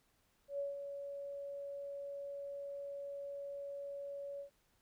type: tone with ADSR envelope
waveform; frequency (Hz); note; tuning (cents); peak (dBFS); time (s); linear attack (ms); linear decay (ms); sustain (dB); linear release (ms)
sine; 563; C#5; +27; -35; 0.48-4.5; 110; 160; -7; 100
effects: pink hiss -75 dBFS RMS until 4.81 s